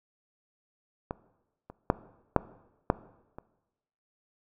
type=clicks; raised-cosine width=1 ms; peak=-18 / -29 / -7 / -6 / -7 / -27 dBFS; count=6; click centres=1.109 / 1.7 / 1.901 / 2.363 / 2.901 / 3.385 s; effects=noise-tail reverb RT60 1.0 s tail -18 dB re dry